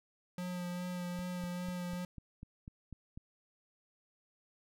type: tone with vibrato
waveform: square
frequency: 178.5 Hz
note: F3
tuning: 38 cents sharp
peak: -38 dBFS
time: 0.38-2.05 s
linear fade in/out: 2 ms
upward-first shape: sine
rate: 2.5 Hz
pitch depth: 17 cents each way
type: click train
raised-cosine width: 5 ms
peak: -34 dBFS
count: 9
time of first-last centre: 1.19-3.175 s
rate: 4.03 Hz
effects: none